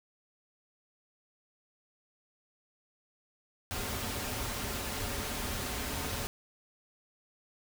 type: noise with comb filter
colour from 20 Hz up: pink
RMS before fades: -36 dBFS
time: 3.71-6.27 s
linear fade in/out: 0 ms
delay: 6.1 ms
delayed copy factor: -0.5
effects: none